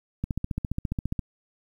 click train, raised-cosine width 5 ms, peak -15 dBFS, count 15, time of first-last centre 0.24-1.192 s, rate 14.7 Hz, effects 9-bit

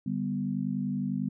sine chord, G major, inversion second, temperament equal, 146.83 / 196 / 246.9 Hz, D3 / G3 / B3, 0 / 0 / 0 cents, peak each -35 / -31 / -32 dBFS, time 0.06-1.29 s, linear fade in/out 5 ms, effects none

